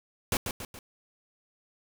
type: noise with echo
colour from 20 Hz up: pink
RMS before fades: -27 dBFS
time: 0.32-0.37 s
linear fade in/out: 2 ms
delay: 140 ms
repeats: 3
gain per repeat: -6 dB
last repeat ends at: 0.79 s
effects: none